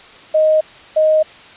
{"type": "tone pair in turn", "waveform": "sine", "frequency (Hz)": [623, 623], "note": ["D#5", "D#5"], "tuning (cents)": [2, 2], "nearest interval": "unison", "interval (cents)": 0, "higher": "neither", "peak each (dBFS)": -9, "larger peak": "neither", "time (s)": [[0.34, 0.61], [0.96, 1.23]], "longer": "neither", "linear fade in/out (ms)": 10, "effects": ["white hiss -40 dBFS RMS until 1.56 s", "resampled to 8000 Hz"]}